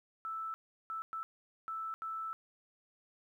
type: tone bursts at uneven times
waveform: sine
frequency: 1318 Hz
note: E6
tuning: 1 cent flat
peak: -37 dBFS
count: 5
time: 0.25-0.54 / 0.9-1.02 / 1.13-1.23 / 1.68-1.94 / 2.02-2.33 s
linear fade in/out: 0 ms
effects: 12-bit